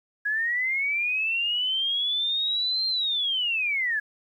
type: linear two-way sweep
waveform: sine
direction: up then down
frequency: 1659 to 4186 to 1659 Hz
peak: -23 dBFS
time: 0.25-4 s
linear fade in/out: 10 ms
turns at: 2.87 s
effects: 10-bit